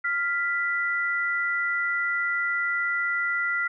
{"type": "tone pair together", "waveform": "sine", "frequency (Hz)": [1396.9, 1980.5], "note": ["F6", "B6"], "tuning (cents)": [0, 4], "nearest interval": "tritone", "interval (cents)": 604, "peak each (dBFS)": -26, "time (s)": [0.04, 3.68], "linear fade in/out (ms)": 10, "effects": []}